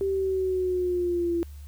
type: linear sweep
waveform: sine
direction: down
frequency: 392 to 337.9 Hz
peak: -23 dBFS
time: 0.01-1.43 s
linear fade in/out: 0 ms
effects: added 72 Hz sine -39 dBFS peak until 1.67 s + white hiss -58 dBFS RMS until 1.67 s